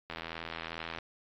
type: click train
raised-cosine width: 0.3 ms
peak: -22 dBFS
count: 74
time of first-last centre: 0.1-0.986 s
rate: 82.4 Hz
effects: low-pass 5000 Hz 12 dB/octave + AAC 32 kbps